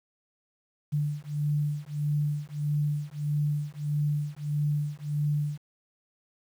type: beating tone pair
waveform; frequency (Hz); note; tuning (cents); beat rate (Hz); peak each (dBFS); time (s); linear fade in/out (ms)
sine; 146.83 / 148.43; D3 / D3; 0 / +19; 1.6; -29; 0.92-5.58; 20
effects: 9-bit